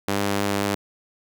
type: tone with high-pass filter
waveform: sawtooth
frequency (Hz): 100.5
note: G2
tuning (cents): +44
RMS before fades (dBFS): -24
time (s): 0.08-0.75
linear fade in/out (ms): 5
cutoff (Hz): 220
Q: 0.67
effects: none